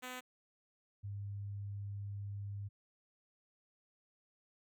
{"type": "tone pair in turn", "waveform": ["5% pulse", "sine"], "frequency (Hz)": [252.6, 100.85], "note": ["B3", "G2"], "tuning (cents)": [39, 50], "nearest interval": "octave + major third", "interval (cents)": 1589, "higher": "first", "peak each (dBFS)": [-32, -40], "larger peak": "first", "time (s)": [[0.02, 0.21], [1.03, 2.69]], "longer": "second", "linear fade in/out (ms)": 20, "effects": []}